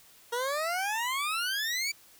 20% pulse exponential sweep, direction up, 466.2 to 2340 Hz, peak -24 dBFS, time 0.32-1.92 s, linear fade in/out 10 ms, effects white hiss -57 dBFS RMS until 2.19 s

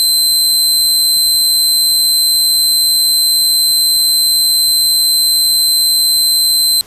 sawtooth tone, 4089 Hz, C8, 41 cents flat, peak -6 dBFS, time 0-6.81 s, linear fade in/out 0 ms, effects pink hiss -40 dBFS RMS until 6.86 s + resampled to 32000 Hz

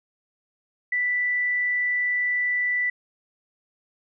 sine tone, 1975.5 Hz, B6, in tune, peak -21 dBFS, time 0.92-2.9 s, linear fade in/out 5 ms, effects none

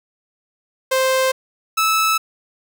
sawtooth tone pair in turn, 523.3 / 1307.3 Hz, C5 / E6, 0 / -15 cents, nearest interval octave + major third, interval 1585 cents, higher second, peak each -11 dBFS, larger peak neither, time 0.91-1.32 / 1.77-2.18 s, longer neither, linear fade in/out 10 ms, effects none

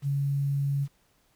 sine tone with quantisation, 140.2 Hz, C#3, 20 cents sharp, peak -24 dBFS, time 0.02-0.88 s, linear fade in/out 50 ms, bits 9, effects pink hiss -67 dBFS RMS until 1.35 s

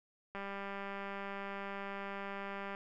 click train, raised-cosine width 0.5 ms, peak -28 dBFS, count 476, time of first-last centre 0.35-2.749 s, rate 198 Hz, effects none

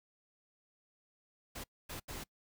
pink noise bursts at uneven times, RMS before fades -44 dBFS, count 3, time 1.55-1.64 / 1.89-2 / 2.08-2.24 s, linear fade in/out 10 ms, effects noise-tail reverb RT60 0.1 s tail -24 dB re dry

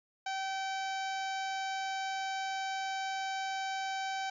harmonic tone, 771 Hz, G5, 29 cents flat, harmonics 1 / 2 / 3 / 4 / 5 / 6 / 7 / 8 / 9, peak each -35 / -41 / -45 / -47 / -49 / -51 / -52 / -53 / -54 dBFS, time 0.26-4.3 s, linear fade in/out 5 ms, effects 12-bit

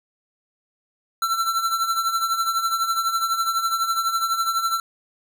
square tone with tremolo, 1346 Hz, E6, 36 cents sharp, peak -18 dBFS, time 1.22-4.8 s, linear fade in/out 2 ms, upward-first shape triangle, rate 12 Hz, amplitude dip 70%, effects none

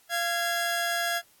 sawtooth tone pair together, 689 / 1654.9 Hz, F5 / G#6, -24 / -7 cents, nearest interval octave + minor third, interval 1517 cents, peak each -25 dBFS, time 0.09-1.22 s, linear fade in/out 50 ms, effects white hiss -61 dBFS RMS until 1.4 s + AAC 64 kbps

